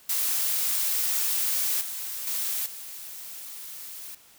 blue noise with level steps, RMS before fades -26 / -34 / -29 / -40 dBFS, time 0.09-4.15 s, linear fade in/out 5 ms, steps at 1.81 / 2.27 / 2.66 s, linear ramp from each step 2 ms, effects white hiss -55 dBFS RMS until 4.38 s

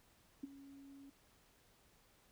sine tone with ADSR envelope, 276.6 Hz, C#4, 4 cents flat, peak -38 dBFS, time 0.43-1.1 s, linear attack 8 ms, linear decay 18 ms, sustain -16 dB, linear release 6 ms, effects pink hiss -70 dBFS RMS until 2.31 s

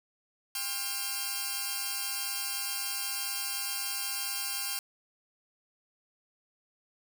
5% pulse tone cluster, 798 / 1062 / 1402 / 2709 / 4689 Hz, G5 / C6 / F6 / E7 / D8, +31 / +25 / +6 / +47 / -4 cents, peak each -29 dBFS, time 0.55-4.79 s, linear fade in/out 2 ms, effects none

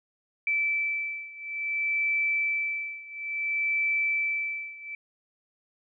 sine beating tone pair, 2321 / 2321.58 Hz, D7 / D7, -21 / -21 cents, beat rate 0.58 Hz, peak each -28 / -30 dBFS, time 0.47-4.95 s, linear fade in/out 2 ms, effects none

